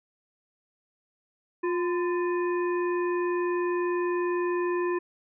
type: harmonic tone with a mistuned harmonic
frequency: 353.8 Hz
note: F4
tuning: 23 cents sharp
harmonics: 1 / 3 / 5 / 7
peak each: -25 / -33 / -38 / -43 dBFS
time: 1.63-4.99 s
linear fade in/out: 10 ms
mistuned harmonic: 3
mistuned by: -64 cents
effects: none